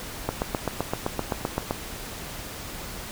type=click train; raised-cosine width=1 ms; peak=-10 dBFS; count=12; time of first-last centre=0.29-1.709 s; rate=7.75 Hz; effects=pink hiss -37 dBFS RMS until 3.11 s